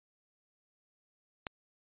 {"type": "click", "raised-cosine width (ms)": 0.3, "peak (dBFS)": -20, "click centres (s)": 1.468, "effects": ["resampled to 8000 Hz"]}